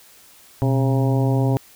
harmonic tone with a mistuned harmonic, 135.1 Hz, C#3, 44 cents flat, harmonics 1 / 2 / 3 / 4 / 5 / 6 / 7, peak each -17 / -23 / -27 / -29 / -31 / -33 / -34 dBFS, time 0.62-1.57 s, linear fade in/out 0 ms, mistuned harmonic 1, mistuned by -120 cents, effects white hiss -49 dBFS RMS until 1.75 s

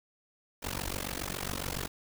pink noise with amplitude modulation, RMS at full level -32 dBFS, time 0.62-1.88 s, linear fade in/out 20 ms, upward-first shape sine, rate 47.2 Hz, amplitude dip 100%, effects none

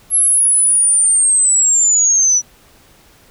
sine linear sweep, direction down, 11175 to 5840 Hz, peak -9 dBFS, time 0.1-2.42 s, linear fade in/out 50 ms, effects pink hiss -48 dBFS RMS until 3.3 s

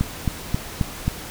click train, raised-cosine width 5 ms, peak -7 dBFS, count 5, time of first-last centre 0.01-1.08 s, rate 3.74 Hz, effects pink hiss -35 dBFS RMS until 1.3 s

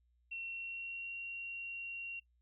sine tone with pitch glide, 2720 to 2750 Hz, F7 to F7, -46 to -27 cents, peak -40 dBFS, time 0.31-2.2 s, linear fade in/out 10 ms, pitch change +19 cents, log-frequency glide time 0.44-1.14 s, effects noise-tail reverb RT60 0.1 s tail -20 dB re dry + added 60 Hz sine -70 dBFS peak until 2.41 s

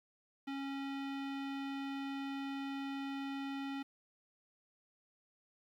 square tone with low-pass filter, 274.8 Hz, C#4, 15 cents flat, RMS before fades -41 dBFS, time 0.47-3.83 s, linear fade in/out 10 ms, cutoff 3100 Hz, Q 1.5, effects 11-bit

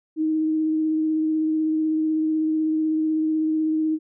sine tone with vibrato, 313.7 Hz, D#4, 14 cents sharp, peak -19 dBFS, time 0.16-3.99 s, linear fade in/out 50 ms, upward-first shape triangle, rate 16 Hz, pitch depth 17 cents each way, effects none

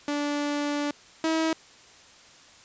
sawtooth tone pair in turn, 291 / 321.5 Hz, D4 / E4, -16 / -43 cents, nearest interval major second, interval 173 cents, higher second, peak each -22 / -19 dBFS, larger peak second, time 0.08-0.91 / 1.24-1.53 s, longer first, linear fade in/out 2 ms, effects white hiss -52 dBFS RMS until 2.64 s + resampled to 16000 Hz

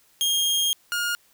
sawtooth tone pair in turn, 3235 / 1423.2 Hz, G#7 / F6, -46 / +32 cents, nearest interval octave + major second, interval 1422 cents, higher first, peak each -17 / -20 dBFS, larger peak first, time 0.21-0.73 / 0.92-1.15 s, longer first, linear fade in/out 0 ms, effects white hiss -60 dBFS RMS until 1.33 s

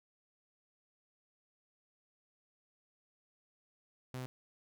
sawtooth tone, 127.8 Hz, C3, 40 cents flat, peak -36 dBFS, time 4.14-4.26 s, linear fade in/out 0 ms, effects none

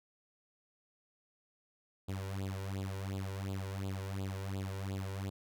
sawtooth tone with flanger, 96.7 Hz, G2, 23 cents flat, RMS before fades -39 dBFS, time 2.08-5.3 s, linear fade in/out 10 ms, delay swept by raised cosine 0.25 to 2.15 ms, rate 2.8 Hz, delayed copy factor +0.85, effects none

